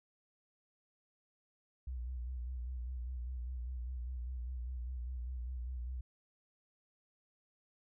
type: tone with vibrato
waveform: sine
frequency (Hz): 61.9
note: B1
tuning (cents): +5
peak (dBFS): -38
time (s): 1.87-6.01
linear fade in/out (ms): 5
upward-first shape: square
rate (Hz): 5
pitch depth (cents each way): 53
effects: none